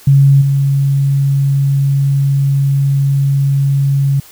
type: tone with level steps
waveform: sine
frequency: 138.59 Hz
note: C#3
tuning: in tune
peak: -4 / -9 dBFS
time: 0.07-4.2 s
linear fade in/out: 5 ms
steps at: 0.41 s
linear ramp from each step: 10 ms
effects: white hiss -40 dBFS RMS until 4.31 s